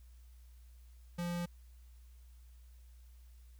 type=tone; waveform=square; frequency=173.8 Hz; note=F3; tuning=8 cents flat; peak=-36 dBFS; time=1.18-1.46 s; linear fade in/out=10 ms; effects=added 60 Hz sine -54 dBFS peak until 3.59 s + white hiss -72 dBFS RMS until 3.59 s